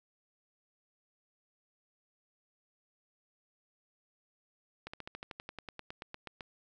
slowing click train, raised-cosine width 0.3 ms, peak -26 dBFS, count 17, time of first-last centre 4.87-6.408 s, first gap 65 ms, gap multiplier 1.05, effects none

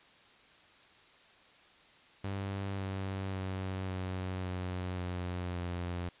sawtooth tone with pitch steps, 98 / 96.26 / 94.55 / 92.87 / 91.23 / 89.61 / 88.02 Hz, G2 / G2 / F#2 / F#2 / F#2 / F2 / F2, 0 / -31 / +38 / +7 / -24 / +45 / +14 cents, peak -31 dBFS, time 2.24-6.09 s, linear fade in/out 5 ms, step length 550 ms, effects white hiss -60 dBFS RMS until 6.2 s + resampled to 8000 Hz

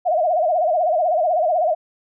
sine tone with vibrato, 670 Hz, E5, 28 cents sharp, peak -15 dBFS, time 0.05-1.75 s, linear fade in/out 20 ms, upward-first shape sine, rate 16 Hz, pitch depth 160 cents each way, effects none

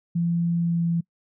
sine tone with pitch glide, 170.2 to 168.83 Hz, F3 to E3, -44 to +42 cents, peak -20 dBFS, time 0.15-1.01 s, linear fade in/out 10 ms, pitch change -14 cents, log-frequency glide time 0.58-0.83 s, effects noise-tail reverb RT60 0.1 s tail -25 dB re dry

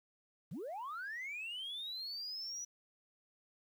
sine linear sweep, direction up, 120.6 to 5920 Hz, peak -39 dBFS, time 0.51-2.65 s, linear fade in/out 10 ms, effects tanh soft clip ceiling -38 dBFS + 11-bit

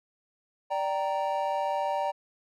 triangle chord, G minor, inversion second, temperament equal with one note detuned, 587.3 / 777.7 / 932.3 Hz, D5 / G5 / Bb5, 0 / -14 / 0 cents, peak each -29 / -29 / -29 dBFS, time 0.7-2.12 s, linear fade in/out 20 ms, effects none

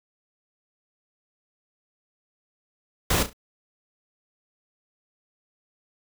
pink noise with echo, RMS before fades -22 dBFS, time 3.1-3.23 s, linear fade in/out 5 ms, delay 34 ms, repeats 3, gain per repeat -10 dB, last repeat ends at 3.332 s, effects none

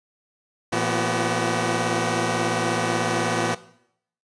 10% pulse tone cluster, 115.1 / 170.6 / 246.7 / 379.2 Hz, A#2 / F3 / B3 / F#4, -22 / -40 / -2 / +43 cents, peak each -19 dBFS, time 0.72-3.55 s, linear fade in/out 10 ms, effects noise-tail reverb RT60 0.7 s tail -17 dB re dry + resampled to 22050 Hz

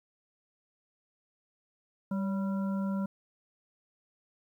harmonic tone with a mistuned harmonic, 196 Hz, G3, in tune, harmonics 1 / 3 / 5 / 7, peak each -29 / -42 / -45 / -47 dBFS, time 2.11-3.06 s, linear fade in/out 5 ms, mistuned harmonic 3, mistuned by -60 cents, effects 11-bit

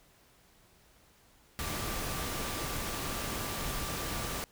sine tone in noise, 1174.7 Hz, D6, in tune, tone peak -45 dBFS, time 1.59-4.44 s, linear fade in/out 0 ms, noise pink, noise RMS -36 dBFS, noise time 1.59-4.44 s, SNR -12 dB, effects pink hiss -63 dBFS RMS until 4.51 s

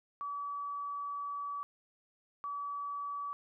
sine tone bursts at uneven times, 1145 Hz, D6, 44 cents flat, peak -36 dBFS, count 2, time 0.21-1.63 / 2.44-3.33 s, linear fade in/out 0 ms, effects none

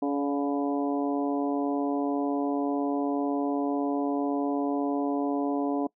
harmonic tone with a mistuned harmonic, 141.9 Hz, C#3, 41 cents sharp, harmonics 2 / 3 / 4 / 5 / 6 / 7, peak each -26 / -33 / -36 / -34 / -41 / -40 dBFS, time 0.02-5.87 s, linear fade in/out 5 ms, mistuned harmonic 4, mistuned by +24 cents, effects noise-tail reverb RT60 0.1 s tail -23 dB re dry

